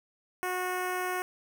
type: tone with notch filter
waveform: 10% pulse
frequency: 365.1 Hz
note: F#4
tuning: 23 cents flat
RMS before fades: -32 dBFS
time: 0.43-1.22 s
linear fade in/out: 0 ms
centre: 4500 Hz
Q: 0.95
effects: none